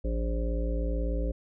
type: harmonic tone with a mistuned harmonic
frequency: 58.3 Hz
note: A#1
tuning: 1 cent sharp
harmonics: 1 / 3 / 5 / 7 / 9 / 10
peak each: -27 / -39 / -38 / -41 / -37 / -46 dBFS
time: 0.04-1.32 s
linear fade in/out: 10 ms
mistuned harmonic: 1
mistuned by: -150 cents
effects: none